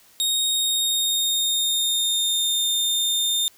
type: tone with pitch glide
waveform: sawtooth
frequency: 3729 to 3629 Hz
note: A#7 to A#7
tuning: 0 to -47 cents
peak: -17 dBFS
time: 0.2-3.48 s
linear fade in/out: 0 ms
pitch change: -47 cents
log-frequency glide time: 0.48-2.69 s
effects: white hiss -54 dBFS RMS until 3.57 s